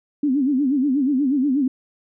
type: tone with vibrato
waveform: sine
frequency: 273.4 Hz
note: C#4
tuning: 24 cents flat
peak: -16 dBFS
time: 0.23-1.68 s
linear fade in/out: 5 ms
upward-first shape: sine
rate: 8.3 Hz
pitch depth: 150 cents each way
effects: none